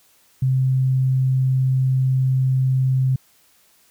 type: tone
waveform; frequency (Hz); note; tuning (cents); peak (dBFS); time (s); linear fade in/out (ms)
sine; 130.81; C3; 0; -15; 0.42-3.16; 5
effects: white hiss -57 dBFS RMS until 3.9 s